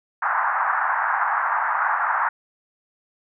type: band-pass noise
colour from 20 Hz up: pink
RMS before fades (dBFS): -22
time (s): 0.22-2.29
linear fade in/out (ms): 5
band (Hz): 800 to 1700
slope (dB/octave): 48
effects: none